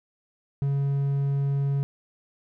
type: tone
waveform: triangle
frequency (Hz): 139.5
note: C#3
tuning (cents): +11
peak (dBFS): -20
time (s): 0.62-1.83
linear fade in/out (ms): 0
effects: none